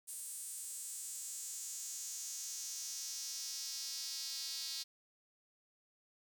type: tone with high-pass filter sweep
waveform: square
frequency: 147.4 Hz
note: D3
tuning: 7 cents sharp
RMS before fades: -44 dBFS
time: 0.07-4.84 s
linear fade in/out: 20 ms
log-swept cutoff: 9000 to 4500 Hz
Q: 3.4
effects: none